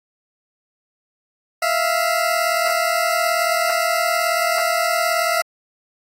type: tone pair together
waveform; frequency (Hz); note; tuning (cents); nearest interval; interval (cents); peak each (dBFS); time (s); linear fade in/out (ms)
20% pulse; 654.1 / 693; E5 / F5; -14 / -14; minor second; 100; -15; 1.62-5.42; 5
effects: AAC 48 kbps